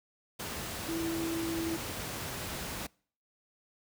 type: tone in noise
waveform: sine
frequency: 330 Hz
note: E4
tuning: 2 cents sharp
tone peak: -32 dBFS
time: 0.88-1.77 s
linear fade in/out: 10 ms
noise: pink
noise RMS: -38 dBFS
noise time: 0.39-2.87 s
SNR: +3 dB
effects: noise-tail reverb RT60 0.5 s tail -26 dB re dry + high-pass 60 Hz 12 dB/octave